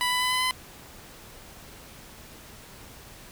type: tone with pitch steps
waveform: 15% pulse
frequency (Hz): 990 / 996.9 / 1003.8 / 1010.8 / 1017.8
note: B5 / B5 / B5 / B5 / C6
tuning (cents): +4 / +16 / +28 / +40 / -48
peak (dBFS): -17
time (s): 0.01-0.51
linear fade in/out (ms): 0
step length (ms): 100
effects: pink hiss -47 dBFS RMS until 3.31 s